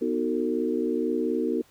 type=chord; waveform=sine; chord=B dominant seventh; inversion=none; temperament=equal with one note detuned; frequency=246.9 / 311.1 / 370 / 451.3 Hz; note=B3 / D#4 / F#4 / A4; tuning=0 / 0 / 0 / +44 cents; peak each=-29 dBFS; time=0.01-1.62 s; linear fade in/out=10 ms; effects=pink hiss -59 dBFS RMS until 1.7 s